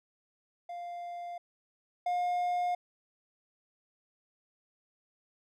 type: tone pair in turn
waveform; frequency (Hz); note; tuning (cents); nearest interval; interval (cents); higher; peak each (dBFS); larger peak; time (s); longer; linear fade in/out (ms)
triangle; 698.5 / 712.4; F5 / F5; 0 / +34; unison; 34; second; -36 / -26; second; 0.69-1.38 / 2.06-2.75; neither; 5
effects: none